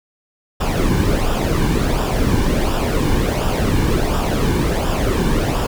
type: noise with flanger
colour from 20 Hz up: brown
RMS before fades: -17 dBFS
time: 0.6-5.67 s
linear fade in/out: 10 ms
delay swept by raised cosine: 0.47 to 1.57 ms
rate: 1.4 Hz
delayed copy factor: -0.6
effects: none